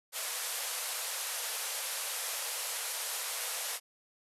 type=band-pass noise; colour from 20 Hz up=white; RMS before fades=-37 dBFS; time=0.12-3.8 s; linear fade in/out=50 ms; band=450 to 13000 Hz; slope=96 dB/octave; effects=none